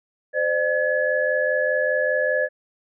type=tone cluster; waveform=sine; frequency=516 / 601 / 1702 Hz; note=C5 / D5 / G#6; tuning=-24 / +40 / +42 cents; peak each=-23 dBFS; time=0.33-2.49 s; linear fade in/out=50 ms; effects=none

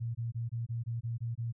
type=tone bursts; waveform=sine; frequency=116.54 Hz; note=A#2; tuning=in tune; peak=-32 dBFS; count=9; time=0-1.526 s; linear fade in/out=20 ms; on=150 ms; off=22 ms; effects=none

